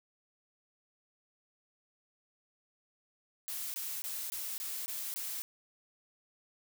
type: noise bursts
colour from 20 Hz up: blue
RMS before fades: -39 dBFS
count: 7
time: 3.48-5.42 s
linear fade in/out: 0 ms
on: 260 ms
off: 20 ms
effects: none